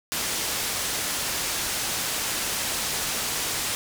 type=low-pass noise; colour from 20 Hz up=white; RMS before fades=-28 dBFS; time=0.12-3.75 s; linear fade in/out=0 ms; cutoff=9900 Hz; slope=12 dB/octave; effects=none